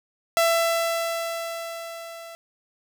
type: tone with level ramp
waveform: sawtooth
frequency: 668 Hz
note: E5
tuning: 23 cents sharp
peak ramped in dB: -13 to -35 dBFS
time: 0.37-2.35 s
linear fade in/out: 0 ms
effects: none